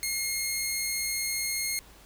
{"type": "tone", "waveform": "10% pulse", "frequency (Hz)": 2145, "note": "C7", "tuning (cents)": 42, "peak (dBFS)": -19, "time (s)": [0.03, 1.79], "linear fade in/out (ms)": 0, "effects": ["added 50 Hz sine -54 dBFS peak until 2.05 s", "pink hiss -54 dBFS RMS until 2.05 s"]}